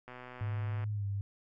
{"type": "click train", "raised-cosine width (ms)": 0.5, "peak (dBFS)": -32, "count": 96, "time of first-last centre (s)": [0.08, 0.84], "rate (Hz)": 125}
{"type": "tone with pitch glide", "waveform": "sine", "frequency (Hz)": [105.3, 99.79], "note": ["G#2", "G2"], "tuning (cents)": [24, 31], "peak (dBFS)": -32, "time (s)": [0.41, 1.21], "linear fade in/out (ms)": 0, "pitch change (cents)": -93, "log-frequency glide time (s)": [0.92, 1.05]}
{"effects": []}